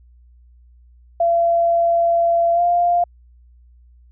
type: tone with pitch glide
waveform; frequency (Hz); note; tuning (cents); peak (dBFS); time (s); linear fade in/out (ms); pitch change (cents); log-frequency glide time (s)
sine; 680 to 698.3; F5 to F5; -46 to 0; -13; 1.2-3.04; 5; +46; 2.54-2.61
effects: added 60 Hz sine -46 dBFS peak until 4.11 s